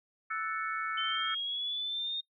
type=chord; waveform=sine; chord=F# minor seventh; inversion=third; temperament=equal; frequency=1318.5 / 1480 / 1760 / 2217 Hz; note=E6 / F#6 / A6 / C#7; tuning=0 / 0 / 0 / 0 cents; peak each=-34 / -40 / -40 / -40 dBFS; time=0.3-1.35 s; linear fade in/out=10 ms
type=linear sweep; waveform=sine; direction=up; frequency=3066 to 3689 Hz; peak=-32 dBFS; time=0.97-2.21 s; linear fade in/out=10 ms
effects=noise-tail reverb RT60 0.1 s tail -22 dB re dry